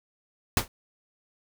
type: noise with exponential decay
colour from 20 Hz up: pink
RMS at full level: -17 dBFS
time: 0.57-0.68 s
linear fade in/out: 2 ms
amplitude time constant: 23 ms
effects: none